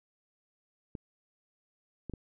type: clicks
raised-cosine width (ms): 3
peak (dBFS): -26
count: 3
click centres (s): 0.952 / 2.097 / 2.137
effects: none